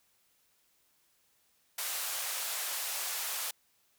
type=band-pass noise; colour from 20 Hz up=white; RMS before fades=-36 dBFS; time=1.78-3.51 s; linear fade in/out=5 ms; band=560 to 16000 Hz; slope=24 dB/octave; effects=white hiss -71 dBFS RMS until 3.98 s